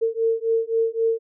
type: beating tone pair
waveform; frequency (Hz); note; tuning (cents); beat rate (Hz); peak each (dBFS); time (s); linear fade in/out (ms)
sine; 451.7 / 455.5; A4 / A#4; +45 / -40; 3.8; -22; 0.01-1.19; 20
effects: none